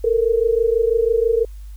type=tone pair together; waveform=sine; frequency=445.6 / 471.7 Hz; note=A4 / A#4; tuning=+22 / +20 cents; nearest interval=minor second; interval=98 cents; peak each=-17 dBFS; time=0.04-1.45 s; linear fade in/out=5 ms; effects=added 50 Hz sine -32 dBFS peak until 1.76 s + white hiss -56 dBFS RMS until 1.76 s